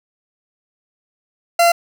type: tone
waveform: 40% pulse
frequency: 685 Hz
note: F5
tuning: 34 cents flat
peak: -9 dBFS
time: 1.59-1.72 s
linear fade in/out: 5 ms
effects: none